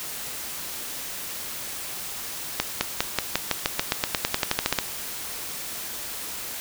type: accelerating click train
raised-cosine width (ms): 0.2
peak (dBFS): -3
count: 19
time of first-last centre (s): 2.6-4.788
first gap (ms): 210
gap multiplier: 0.93
effects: white hiss -34 dBFS RMS until 6.6 s